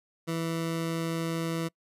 20% pulse tone, 164.81 Hz, E3, in tune, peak -24 dBFS, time 0.27-1.69 s, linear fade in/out 20 ms, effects noise-tail reverb RT60 0.1 s tail -26 dB re dry + resampled to 32000 Hz

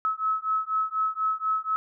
sine beating tone pair, 1290 / 1294.1 Hz, E6 / E6, -38 / -32 cents, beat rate 4.1 Hz, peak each -27 dBFS, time 0.05-1.76 s, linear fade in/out 0 ms, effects none

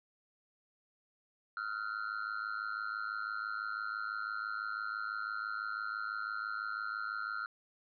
triangle tone with amplitude modulation, 1389 Hz, F6, 10 cents flat, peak -30 dBFS, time 1.57-7.46 s, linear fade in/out 2 ms, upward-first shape sine, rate 106 Hz, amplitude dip 100%, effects resampled to 11025 Hz

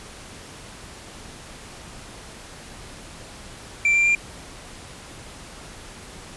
triangle tone with pitch steps, 2349 / 2367 / 2385 Hz, D7 / D7 / D7, 0 / +13 / +26 cents, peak -14 dBFS, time 3.85-4.15 s, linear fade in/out 2 ms, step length 100 ms, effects pink hiss -41 dBFS RMS until 6.36 s + resampled to 24000 Hz

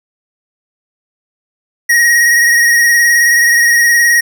square tone with vibrato, 1886 Hz, A#6, 20 cents sharp, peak -7 dBFS, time 1.89-4.21 s, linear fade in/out 10 ms, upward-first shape sine, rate 19 Hz, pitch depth 29 cents each way, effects none

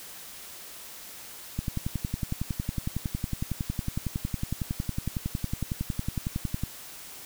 click train, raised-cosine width 5 ms, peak -16 dBFS, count 56, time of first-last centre 1.59-6.636 s, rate 10.9 Hz, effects white hiss -44 dBFS RMS until 7.25 s

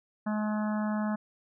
harmonic tone, 212.5 Hz, G#3, 40 cents sharp, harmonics 1 / 3 / 4 / 5 / 6 / 7 / 8, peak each -28 / -38 / -40 / -42 / -44 / -45 / -46 dBFS, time 0.26-1.16 s, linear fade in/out 10 ms, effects none

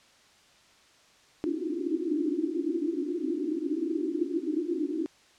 pink band-pass noise, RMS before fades -30 dBFS, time 1.44-5.06 s, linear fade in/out 0 ms, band 280 to 360 Hz, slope 96 dB/octave, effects white hiss -59 dBFS RMS until 5.38 s + low-pass 6000 Hz 12 dB/octave

